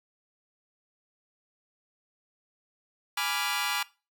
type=chord; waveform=15% pulse; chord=G# diminished seventh; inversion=none; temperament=equal; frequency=830.6 / 987.8 / 1174.7 / 1396.9 Hz; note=G#5 / B5 / D6 / F6; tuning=0 / 0 / 0 / 0 cents; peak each=-27 dBFS; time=3.17-3.83 s; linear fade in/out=5 ms; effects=noise-tail reverb RT60 0.3 s tail -20 dB re dry